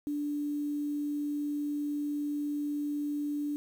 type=tone with quantisation; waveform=sine; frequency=292.6 Hz; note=D4; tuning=6 cents flat; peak=-30 dBFS; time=0.07-3.56 s; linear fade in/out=0 ms; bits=9; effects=none